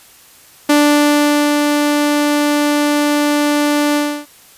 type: tone with ADSR envelope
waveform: sawtooth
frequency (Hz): 293.7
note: D4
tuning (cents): 0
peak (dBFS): -4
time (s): 0.69-4.26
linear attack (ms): 7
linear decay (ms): 860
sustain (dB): -4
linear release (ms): 300
effects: white hiss -44 dBFS RMS until 4.57 s + resampled to 32000 Hz